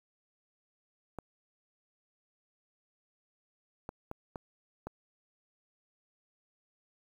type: clicks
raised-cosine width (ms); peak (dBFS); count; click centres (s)
1; -25; 5; 1.187 / 3.891 / 4.114 / 4.358 / 4.87
effects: 9-bit